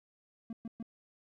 triangle tone bursts, 228.3 Hz, A#3, 36 cents flat, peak -36 dBFS, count 3, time 0.5-0.827 s, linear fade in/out 2 ms, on 29 ms, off 120 ms, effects none

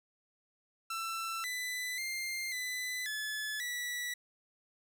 sawtooth tone with pitch steps, 1337 / 1997 / 2106 / 2002 / 1720 / 1950 Hz, E6 / B6 / C7 / B6 / A6 / B6, +24 / +19 / +11 / +23 / -40 / -23 cents, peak -32 dBFS, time 0.9-4.14 s, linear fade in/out 5 ms, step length 540 ms, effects none

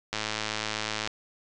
click train, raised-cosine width 0.2 ms, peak -12 dBFS, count 103, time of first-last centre 0.13-1.074 s, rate 108 Hz, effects resampled to 22050 Hz

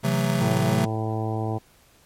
square chord, F# half-diminished seventh, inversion second, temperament just, 133.2 / 166.5 / 185 / 222 Hz, C3 / E3 / F#3 / A3, +31 / +18 / 0 / +16 cents, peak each -25 / -28 / -27 / -29 dBFS, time 0.03-0.86 s, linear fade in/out 20 ms
harmonic tone, 110 Hz, A2, in tune, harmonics 1 / 2 / 3 / 4 / 5 / 6 / 7 / 8 / 9, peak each -26 / -34 / -32 / -34 / -39 / -37 / -33 / -42 / -41 dBFS, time 0.4-1.59 s, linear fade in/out 20 ms
effects pink hiss -57 dBFS RMS until 2.05 s + MP3 64 kbps

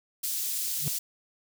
white high-pass noise, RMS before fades -31 dBFS, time 0.23-0.99 s, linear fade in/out 10 ms, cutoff 4500 Hz, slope 12 dB/octave
triangle tone with exponential growth, 146.83 Hz, D3, in tune, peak -23 dBFS, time 0.77-0.88 s, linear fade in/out 0 ms, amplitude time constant 22 ms
effects none

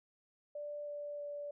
sine tone with pitch steps, 587.3 / 583.9 / 580.6 Hz, D5 / D5 / D5, 0 / -10 / -20 cents, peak -40 dBFS, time 0.55-1.51 s, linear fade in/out 5 ms, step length 320 ms, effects none

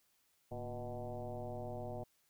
sine tone with frequency modulation, 361.1 Hz, F#4, 42 cents flat, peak -40 dBFS, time 0.51-2.04 s, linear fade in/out 10 ms, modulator 127 Hz, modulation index 3.1, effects white hiss -75 dBFS RMS until 2.29 s

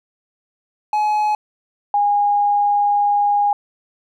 triangle / sine tone pair in turn, 846 / 819.1 Hz, G#5 / G#5, +32 / -24 cents, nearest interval minor second, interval 56 cents, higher first, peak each -13 dBFS, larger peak neither, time 0.93-1.35 / 1.94-3.53 s, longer second, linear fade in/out 2 ms, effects none

